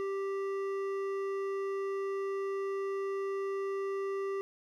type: tone with hard clipping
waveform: sine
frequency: 392 Hz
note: G4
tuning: in tune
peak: -34 dBFS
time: 0-4.41 s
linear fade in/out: 0 ms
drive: 10 dB
effects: none